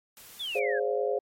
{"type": "noise", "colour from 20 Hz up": "white", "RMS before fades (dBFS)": -49, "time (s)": [0.17, 0.59], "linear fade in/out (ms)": 0}
{"type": "exponential sweep", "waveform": "sine", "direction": "down", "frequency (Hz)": [3639, 1551], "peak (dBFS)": -31, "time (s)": [0.39, 0.8], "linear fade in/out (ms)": 20}
{"type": "chord", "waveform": "sine", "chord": "D half-diminished seventh", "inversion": "second", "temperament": "equal with one note detuned", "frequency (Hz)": [415.3, 523.3, 572.9, 698.5], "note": ["Ab4", "C5", "D5", "F5"], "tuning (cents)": [0, 0, -43, 0], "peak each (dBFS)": [-29, -29, -33, -35], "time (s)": [0.55, 1.19], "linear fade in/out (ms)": 5}
{"effects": ["MP3 64 kbps"]}